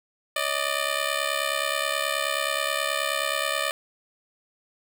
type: ring-modulated tone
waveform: 10% pulse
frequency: 599 Hz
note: D5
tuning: 34 cents sharp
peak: -13 dBFS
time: 0.36-3.71 s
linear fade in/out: 0 ms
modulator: 34.7 Hz
effects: none